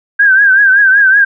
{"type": "tone with vibrato", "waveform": "sine", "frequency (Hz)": 1590, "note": "G6", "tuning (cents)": 24, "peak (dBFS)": -4, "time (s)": [0.19, 1.25], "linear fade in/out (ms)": 10, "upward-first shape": "triangle", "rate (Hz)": 5.3, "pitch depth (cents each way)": 100, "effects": []}